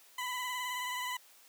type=tone with vibrato; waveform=20% pulse; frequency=998 Hz; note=B5; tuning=18 cents sharp; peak=-30 dBFS; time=0.18-1.17 s; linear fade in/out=5 ms; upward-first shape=triangle; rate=19 Hz; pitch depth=42 cents each way; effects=white hiss -60 dBFS RMS until 1.48 s + high-pass 400 Hz 12 dB/octave